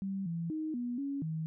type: tone with pitch steps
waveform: sine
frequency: 194.3 / 167.5 / 312.5 / 242.8 / 279 / 159.1 Hz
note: G3 / E3 / D#4 / B3 / C#4 / D#3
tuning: -15 / +28 / +8 / -29 / +11 / +39 cents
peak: -33 dBFS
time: 0.02-1.46 s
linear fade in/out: 0 ms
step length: 240 ms
effects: none